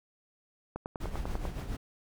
click train, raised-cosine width 1 ms, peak -22 dBFS, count 8, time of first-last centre 0.76-1.453 s, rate 10.1 Hz
brown noise with tremolo, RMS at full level -33 dBFS, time 1-1.77 s, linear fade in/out 10 ms, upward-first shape triangle, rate 7.1 Hz, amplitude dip 60%
effects none

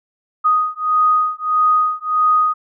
sine beating tone pair, 1244.5 / 1246.1 Hz, D#6 / D#6, 0 / +2 cents, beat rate 1.6 Hz, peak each -16 dBFS, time 0.44-2.54 s, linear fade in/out 20 ms, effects none

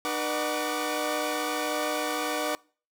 sawtooth tone cluster, 302.7 / 484.9 / 604 / 744 / 1147 Hz, D#4 / B4 / D5 / F#5 / D6, -48 / -32 / +48 / +9 / -41 cents, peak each -30 dBFS, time 0.05-2.55 s, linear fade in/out 0 ms, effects noise-tail reverb RT60 0.4 s tail -24 dB re dry

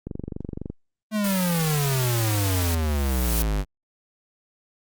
click train, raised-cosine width 3 ms, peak -18 dBFS, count 16, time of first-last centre 0.07-0.7 s, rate 23.8 Hz
square exponential sweep, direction down, 219 to 48.01 Hz, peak -22 dBFS, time 1.11-3.65 s, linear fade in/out 50 ms
white noise, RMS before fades -30 dBFS, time 1.24-2.75 s, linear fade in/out 5 ms
blue noise with exponential growth, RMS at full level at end -25 dBFS, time 2.27-3.42 s, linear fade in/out 0 ms, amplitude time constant 250 ms
effects Opus 48 kbps

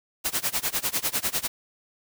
white noise with tremolo, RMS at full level -24 dBFS, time 0.24-1.48 s, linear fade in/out 20 ms, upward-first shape sine, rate 10 Hz, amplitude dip 95%, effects none

